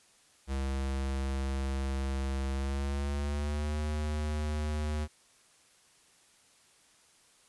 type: tone with pitch glide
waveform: square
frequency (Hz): 67.4 to 75.65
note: C#2 to D#2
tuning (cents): -48 to -48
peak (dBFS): -31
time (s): 0.47-5.08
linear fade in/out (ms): 50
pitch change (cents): +200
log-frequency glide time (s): 2.53-3.8
effects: white hiss -63 dBFS RMS until 7.48 s + resampled to 24000 Hz